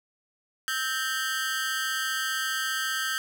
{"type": "tone with amplitude modulation", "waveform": "sawtooth", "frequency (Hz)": 1568, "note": "G6", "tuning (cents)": 0, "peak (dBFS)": -19, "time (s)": [0.68, 3.18], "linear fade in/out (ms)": 0, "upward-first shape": "sine", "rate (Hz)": 265, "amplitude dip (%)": 100, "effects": []}